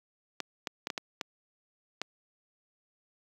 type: clicks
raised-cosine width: 0.2 ms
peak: -15 dBFS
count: 7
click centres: 0.403 / 0.672 / 0.871 / 0.902 / 0.978 / 1.212 / 2.016 s
effects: high-pass 200 Hz 12 dB/octave + 9-bit